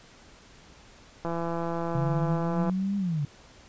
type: click train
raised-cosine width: 1 ms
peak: -18 dBFS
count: 244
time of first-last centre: 1.25-2.696 s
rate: 168 Hz
type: exponential two-way sweep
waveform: sine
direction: up then down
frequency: 138.59 to 203 to 138.59 Hz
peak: -25 dBFS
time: 1.95-3.25 s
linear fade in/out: 2 ms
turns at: 2.97 s
effects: pink hiss -53 dBFS RMS until 3.68 s + resampled to 16000 Hz